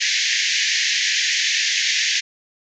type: band-pass noise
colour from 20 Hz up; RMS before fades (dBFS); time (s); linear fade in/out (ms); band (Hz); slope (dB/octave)
pink; -20; 0-2.21; 20; 1700 to 6800; 96
effects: none